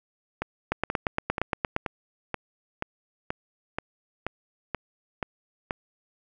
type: two click trains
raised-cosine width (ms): 0.5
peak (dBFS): -13 / -9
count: 12 / 10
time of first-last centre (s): 0.42-5.708 / 0.72-1.764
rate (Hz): 2.08 / 8.62
effects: none